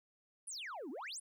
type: exponential two-way sweep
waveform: sine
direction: down then up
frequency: 10560 to 237.8 to 10560 Hz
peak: -40 dBFS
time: 0.47-1.2 s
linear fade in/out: 10 ms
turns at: 0.9 s
effects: tanh soft clip ceiling -41 dBFS + 13-bit